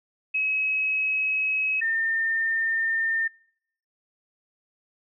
sine tone pair in turn, 2559 / 1809.5 Hz, D#7 / A6, +48 / +48 cents, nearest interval tritone, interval 600 cents, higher first, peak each -22 dBFS, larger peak neither, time 0.34-1.81 / 1.81-3.28 s, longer neither, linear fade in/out 10 ms, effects noise-tail reverb RT60 0.7 s tail -26 dB re dry

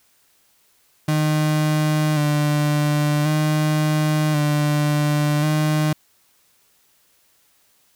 35% pulse tone with vibrato, 150.8 Hz, D3, 46 cents sharp, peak -15 dBFS, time 1.08-5.93 s, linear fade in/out 5 ms, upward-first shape square, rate 0.46 Hz, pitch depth 28 cents each way, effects white hiss -60 dBFS RMS until 7.95 s

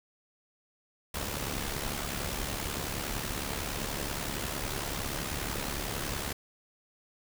pink noise with amplitude modulation, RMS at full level -32 dBFS, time 1.14-6.33 s, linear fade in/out 5 ms, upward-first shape sine, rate 70.7 Hz, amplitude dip 60%, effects none

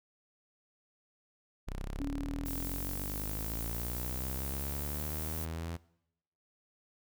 sawtooth linear sweep, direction up, 30.87 to 84.7 Hz, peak -33 dBFS, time 1.67-5.77 s, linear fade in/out 10 ms
sine tone with exponential decay, 280.8 Hz, C#4, 22 cents sharp, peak -34 dBFS, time 2-5.04 s, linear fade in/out 1 ms, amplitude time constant 660 ms
violet noise, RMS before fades -41 dBFS, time 2.45-5.46 s, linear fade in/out 20 ms
effects noise-tail reverb RT60 0.8 s tail -21 dB re dry

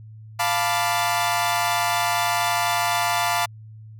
sawtooth chord, B half-diminished seventh, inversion second, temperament equal, 698.5 / 880 / 987.8 / 1174.7 Hz, F5 / A5 / B5 / D6, 0 / 0 / 0 / 0 cents, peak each -20 / -22 / -23 / -24 dBFS, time 0.39-3.46 s, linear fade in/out 10 ms, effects added 109 Hz sine -39 dBFS peak until 3.99 s

